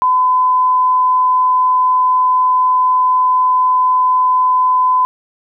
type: tone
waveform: sine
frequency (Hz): 1012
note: B5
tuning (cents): +42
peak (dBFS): -9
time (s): 0.02-5.05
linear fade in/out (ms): 0
effects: none